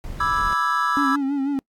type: noise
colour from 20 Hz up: brown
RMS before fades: -32 dBFS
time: 0.04-0.53 s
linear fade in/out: 0 ms
type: chord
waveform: triangle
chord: E dominant seventh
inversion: second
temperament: equal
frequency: 987.8 / 1174.7 / 1318.5 / 1661.2 Hz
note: B5 / D6 / E6 / G#6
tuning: 0 / 0 / 0 / 0 cents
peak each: -25 / -23 / -20 / -24 dBFS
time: 0.2-1.16 s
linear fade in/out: 5 ms
type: tone with vibrato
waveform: triangle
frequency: 277.2 Hz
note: C#4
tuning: in tune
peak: -18 dBFS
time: 0.97-1.59 s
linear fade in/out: 0 ms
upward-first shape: sine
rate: 6.1 Hz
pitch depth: 64 cents each way
effects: noise-tail reverb RT60 0.1 s tail -25 dB re dry + AAC 64 kbps